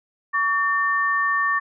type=tone pair together; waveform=sine; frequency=1133.9 / 1800 Hz; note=C#6 / A6; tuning=+39 / +39 cents; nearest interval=minor sixth; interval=800 cents; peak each=-21 / -21 dBFS; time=0.33-1.6 s; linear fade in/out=20 ms; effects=none